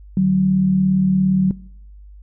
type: tone pair together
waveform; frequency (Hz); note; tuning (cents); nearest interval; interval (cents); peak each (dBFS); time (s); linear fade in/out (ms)
sine; 151.3 / 188.63; D#3 / F#3; -48 / +34; major third; 382; -23 / -13; 0.17-1.51; 2
effects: noise-tail reverb RT60 0.7 s tail -21 dB re dry + added 50 Hz sine -38 dBFS peak until 2.22 s